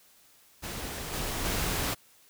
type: noise with level steps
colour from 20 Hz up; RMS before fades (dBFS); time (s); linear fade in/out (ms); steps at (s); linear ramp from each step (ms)
pink; -37 / -33 / -30; 0.62-1.95; 20; 1.12 / 1.44; 20
effects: white hiss -60 dBFS RMS until 2.29 s